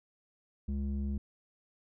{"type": "tone with low-pass filter", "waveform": "square", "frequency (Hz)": 69.3, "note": "C#2", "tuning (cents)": 0, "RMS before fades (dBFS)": -34, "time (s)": [0.68, 1.18], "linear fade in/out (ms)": 5, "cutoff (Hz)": 210, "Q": 2.1, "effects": []}